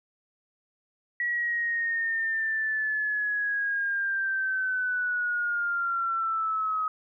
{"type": "linear sweep", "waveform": "sine", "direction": "down", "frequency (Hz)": [1929, 1263], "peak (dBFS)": -25, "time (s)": [1.2, 6.88], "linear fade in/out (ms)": 2, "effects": []}